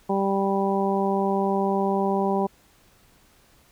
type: harmonic tone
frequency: 196 Hz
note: G3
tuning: in tune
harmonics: 1 / 2 / 3 / 4 / 5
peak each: -25 / -25 / -30 / -27 / -30 dBFS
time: 0.09-2.47 s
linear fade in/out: 10 ms
effects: pink hiss -58 dBFS RMS until 3.71 s